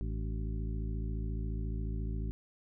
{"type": "harmonic tone with a mistuned harmonic", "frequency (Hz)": 54.3, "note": "A1", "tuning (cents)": -22, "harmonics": [1, 2, 3, 4, 5, 7], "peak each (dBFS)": [-34, -40, -44, -46, -48, -51], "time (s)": [0.01, 2.31], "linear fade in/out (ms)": 0, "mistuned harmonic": 5, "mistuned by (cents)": 120, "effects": []}